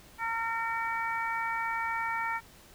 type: harmonic tone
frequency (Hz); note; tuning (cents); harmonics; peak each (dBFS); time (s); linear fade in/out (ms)
456.6; A#4; -36; 2 / 3 / 4 / 5; -33 / -35 / -36 / -37; 0.18-2.41; 50
effects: pink hiss -55 dBFS RMS until 2.74 s